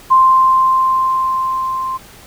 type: tone with level ramp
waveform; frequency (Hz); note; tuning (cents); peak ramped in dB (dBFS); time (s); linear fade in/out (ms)
sine; 1046.5; C6; 0; -5 to -18; 0.1-1.98; 20
effects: pink hiss -40 dBFS RMS until 2.26 s